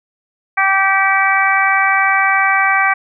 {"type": "harmonic tone with a mistuned harmonic", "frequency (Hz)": 388.5, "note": "G4", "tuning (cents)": -16, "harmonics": [2, 3, 4, 5, 6], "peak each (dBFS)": [-17, -17, -17, -17, -17], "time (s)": [0.57, 2.94], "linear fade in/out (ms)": 10, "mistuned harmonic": 6, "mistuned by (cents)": -22, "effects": []}